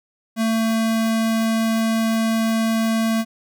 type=tone; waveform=square; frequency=224.3 Hz; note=A3; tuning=34 cents sharp; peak=-18 dBFS; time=0.36-3.25 s; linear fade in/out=50 ms; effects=none